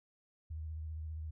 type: tone with vibrato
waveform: sine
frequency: 78.6 Hz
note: D#2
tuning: 18 cents sharp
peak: -39 dBFS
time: 0.5-1.31 s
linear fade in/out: 10 ms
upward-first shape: triangle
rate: 15 Hz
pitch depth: 52 cents each way
effects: none

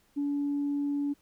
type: tone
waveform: sine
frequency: 286 Hz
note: D4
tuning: 46 cents flat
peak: -26 dBFS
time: 0.16-1.14 s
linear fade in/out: 20 ms
effects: tanh soft clip ceiling -23 dBFS + pink hiss -67 dBFS RMS until 1.21 s

